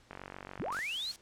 click train, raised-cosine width 0.5 ms, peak -28 dBFS, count 33, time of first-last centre 0.11-0.789 s, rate 47.1 Hz
sine linear sweep, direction up, 43.65 to 4435 Hz, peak -34 dBFS, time 0.59-1.12 s, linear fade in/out 10 ms
blue noise, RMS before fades -42 dBFS, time 0.72-1.16 s, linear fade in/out 0 ms
effects pink hiss -63 dBFS RMS until 1.21 s + low-pass 7000 Hz 12 dB/octave

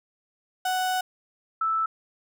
35% pulse / sine tone pair in turn, 742 / 1317.5 Hz, F#5 / E6, +5 / -1 cents, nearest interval minor seventh, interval 994 cents, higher second, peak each -22 dBFS, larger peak neither, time 0.65-1.01 / 1.61-1.86 s, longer first, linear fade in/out 5 ms, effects none

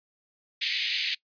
white band-pass noise, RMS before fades -29 dBFS, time 0.61-1.15 s, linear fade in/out 10 ms, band 2000 to 4600 Hz, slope 48 dB/octave, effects noise-tail reverb RT60 0.1 s tail -22 dB re dry + resampled to 11025 Hz

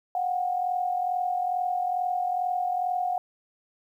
sine tone pair together, 724 / 766.3 Hz, F#5 / G5, -38 / -40 cents, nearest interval minor second, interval 98 cents, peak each -25 / -32 dBFS, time 0.15-3.18 s, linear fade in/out 2 ms, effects 10-bit

